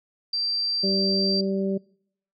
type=tone; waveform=sine; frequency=4699 Hz; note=D8; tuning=in tune; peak=-23 dBFS; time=0.33-1.41 s; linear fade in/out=5 ms
type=harmonic tone; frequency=194.2 Hz; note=G3; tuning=16 cents flat; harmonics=1 / 2 / 3; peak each=-25 / -27 / -32 dBFS; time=0.83-1.78 s; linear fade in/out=10 ms
effects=noise-tail reverb RT60 0.7 s tail -25 dB re dry